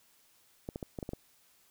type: clicks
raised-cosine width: 2 ms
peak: -24 dBFS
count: 7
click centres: 0.689 / 0.759 / 0.828 / 0.988 / 1.028 / 1.091 / 1.134 s
effects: white hiss -66 dBFS RMS until 1.7 s